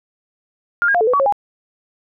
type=tone with pitch steps; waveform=sine; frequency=1408 / 1624 / 702 / 439.4 / 498.9 / 1132 / 546 / 816 Hz; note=F6 / G#6 / F5 / A4 / B4 / C#6 / C#5 / G#5; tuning=+14 / -39 / +9 / -2 / +17 / +36 / -26 / -31 cents; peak=-12 dBFS; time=0.82-1.324 s; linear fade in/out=0 ms; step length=63 ms; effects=none